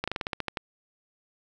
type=slowing click train; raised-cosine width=0.3 ms; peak=-13 dBFS; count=10; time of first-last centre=0.04-0.572 s; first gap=36 ms; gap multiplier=1.12; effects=none